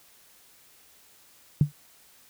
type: tone with exponential decay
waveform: sine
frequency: 147 Hz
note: D3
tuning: 2 cents sharp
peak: -12 dBFS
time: 1.61-1.72 s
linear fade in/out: 2 ms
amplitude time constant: 22 ms
effects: white hiss -57 dBFS RMS until 2.29 s